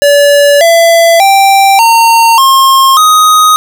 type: tone with pitch steps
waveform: square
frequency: 574 / 670.9 / 784.1 / 916.4 / 1071.1 / 1251.9 Hz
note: D5 / E5 / G5 / A#5 / C6 / D#6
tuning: -40 / +30 / 0 / -30 / +40 / +10 cents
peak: -3 dBFS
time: 0.02-3.56 s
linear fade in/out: 0 ms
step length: 590 ms
effects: none